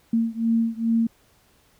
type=beating tone pair; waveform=sine; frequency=227.3 / 229.7 Hz; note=A#3 / A#3; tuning=-43 / -25 cents; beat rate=2.4 Hz; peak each=-22 / -23 dBFS; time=0.13-1.07 s; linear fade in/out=5 ms; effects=pink hiss -60 dBFS RMS until 1.79 s